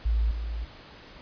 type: tone with level steps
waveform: sine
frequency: 55.7 Hz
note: A1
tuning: 22 cents sharp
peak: -21 / -29 dBFS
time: 0.05-0.65 s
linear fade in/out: 10 ms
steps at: 0.31 s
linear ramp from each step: 2 ms
effects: pink hiss -48 dBFS RMS until 1.21 s + resampled to 11025 Hz